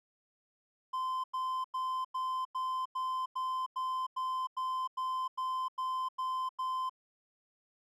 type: tone bursts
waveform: triangle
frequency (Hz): 1033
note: C6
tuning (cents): -22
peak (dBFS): -30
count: 15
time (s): 0.93-6.896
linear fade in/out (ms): 10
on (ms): 310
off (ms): 94
effects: none